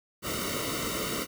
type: noise with comb filter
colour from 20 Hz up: pink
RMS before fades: -32 dBFS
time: 0.22-1.27 s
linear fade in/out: 50 ms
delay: 1.2 ms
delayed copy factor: -1
effects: none

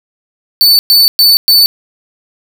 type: tone bursts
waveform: 45% pulse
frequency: 4506 Hz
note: C#8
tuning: 28 cents sharp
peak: -3 dBFS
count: 4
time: 0.61-1.66 s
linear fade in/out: 0 ms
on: 180 ms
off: 110 ms
effects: none

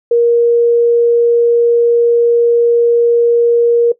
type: tone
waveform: sine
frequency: 471.4 Hz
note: A#4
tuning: 19 cents sharp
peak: -6 dBFS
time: 0.11-3.92 s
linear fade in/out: 5 ms
effects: noise-tail reverb RT60 0.1 s tail -17 dB re dry

